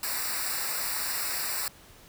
white noise with comb filter, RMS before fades -31 dBFS, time 0.03-1.68 s, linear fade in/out 2 ms, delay 0.31 ms, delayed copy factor -1, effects pink hiss -53 dBFS RMS until 2.08 s

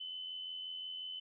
sine tone with amplitude modulation, 3027 Hz, F#7, 39 cents sharp, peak -39 dBFS, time 0-1.2 s, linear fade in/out 10 ms, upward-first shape sine, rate 85.6 Hz, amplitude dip 40%, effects none

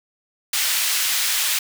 pink high-pass noise, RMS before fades -21 dBFS, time 0.53-1.59 s, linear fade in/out 5 ms, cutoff 2300 Hz, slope 12 dB/octave, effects none

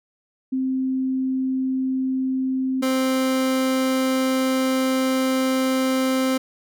sine / 30% pulse tone pair in turn, 261.6 / 261.6 Hz, C4 / C4, 0 / 0 cents, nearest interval unison, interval 0 cents, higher neither, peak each -20 / -16 dBFS, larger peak second, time 0.52-2.82 / 2.82-6.38 s, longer second, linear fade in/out 10 ms, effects none

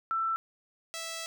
sine / 5% pulse tone pair in turn, 1333 / 657.7 Hz, E6 / E5, +19 / -4 cents, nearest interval octave, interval 1223 cents, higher first, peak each -27 / -25 dBFS, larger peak second, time 0.11-0.36 / 0.94-1.26 s, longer second, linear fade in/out 0 ms, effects none

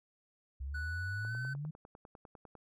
sine exponential sweep, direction up, 64.8 to 158.1 Hz, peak -37 dBFS, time 0.6-1.71 s, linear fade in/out 10 ms
triangle tone with pitch glide, 1480 to 1523.4 Hz, F#6 to G6, 0 to -50 cents, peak -37 dBFS, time 0.74-1.54 s, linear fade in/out 10 ms, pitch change +50 cents, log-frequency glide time 1.24-1.34 s
click train, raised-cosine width 1 ms, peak -38 dBFS, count 14, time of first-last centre 1.25-2.553 s, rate 9.98 Hz
effects none

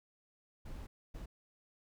brown noise bursts at uneven times, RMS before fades -45 dBFS, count 2, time 0.65-0.87 / 1.14-1.26 s, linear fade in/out 10 ms, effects none

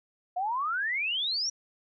sine exponential sweep, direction up, 700 to 5810 Hz, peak -27 dBFS, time 0.36-1.5 s, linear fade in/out 10 ms, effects none

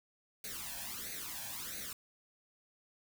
white noise with flanger, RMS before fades -43 dBFS, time 0.44-1.93 s, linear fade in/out 2 ms, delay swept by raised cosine 0.47 to 1.23 ms, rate 1.5 Hz, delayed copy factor +0.8, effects none

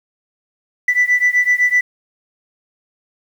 sine beating tone pair, 1975.5 / 1983.4 Hz, B6 / B6, 0 / +7 cents, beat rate 7.9 Hz, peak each -13 / -14 dBFS, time 0.88-1.81 s, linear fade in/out 5 ms, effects tanh soft clip ceiling -7 dBFS + 7-bit

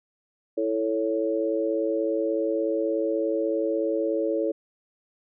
sine chord, A major, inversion second, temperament equal with one note detuned, 329.6 / 440 / 556.6 Hz, E4 / A4 / C#5, 0 / 0 / +7 cents, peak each -27 dBFS, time 0.57-4.52 s, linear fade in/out 10 ms, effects none

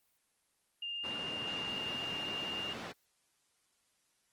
sine tone with vibrato, 2811 Hz, F7, 11 cents sharp, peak -37 dBFS, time 0.82-2.73 s, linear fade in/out 5 ms, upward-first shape square, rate 16 Hz, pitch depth 9 cents each way
pink band-pass noise, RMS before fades -44 dBFS, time 1.03-2.93 s, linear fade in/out 20 ms, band 160 to 3600 Hz, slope 12 dB/octave
effects white hiss -75 dBFS RMS until 4.32 s + Opus 24 kbps

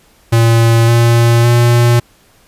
square tone with pitch steps, 115.3 / 117.32 / 119.37 Hz, A#2 / A#2 / A#2, -19 / +12 / +42 cents, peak -7 dBFS, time 0.32-2 s, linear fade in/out 10 ms, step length 560 ms, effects pink hiss -49 dBFS RMS until 2.47 s + resampled to 32000 Hz

